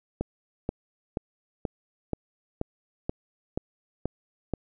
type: click train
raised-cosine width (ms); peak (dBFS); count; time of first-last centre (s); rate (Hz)
2; -14; 10; 0.21-4.537; 2.08
effects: none